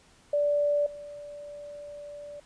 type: tone with level steps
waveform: sine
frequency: 583 Hz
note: D5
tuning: 13 cents flat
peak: -22 / -39 dBFS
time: 0.33-2.4 s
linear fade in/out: 5 ms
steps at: 0.86 s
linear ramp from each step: 5 ms
effects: pink hiss -59 dBFS RMS until 2.45 s + resampled to 22050 Hz